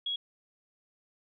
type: tone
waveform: sine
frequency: 3322 Hz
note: G#7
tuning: in tune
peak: -30 dBFS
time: 0.06-0.16 s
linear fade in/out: 5 ms
effects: none